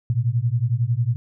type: beating tone pair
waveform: sine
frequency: 113.4 / 124.4 Hz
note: A#2 / B2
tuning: -47 / +13 cents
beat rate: 11 Hz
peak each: -21 dBFS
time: 0.1-1.16 s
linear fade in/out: 0 ms
effects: none